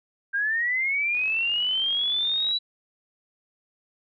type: linear sweep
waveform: sine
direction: up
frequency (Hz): 1583 to 3951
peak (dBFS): -22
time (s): 0.33-2.59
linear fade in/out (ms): 20
type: click train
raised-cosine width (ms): 0.3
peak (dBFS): -29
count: 64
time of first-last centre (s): 1.15-2.511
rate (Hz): 46.3
effects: none